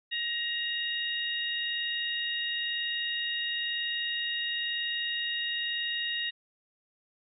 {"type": "harmonic tone", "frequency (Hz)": 941, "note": "A#5", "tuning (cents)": 16, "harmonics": [2, 3, 4], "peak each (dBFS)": [-34, -34, -34], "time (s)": [0.11, 6.31], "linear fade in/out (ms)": 20, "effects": []}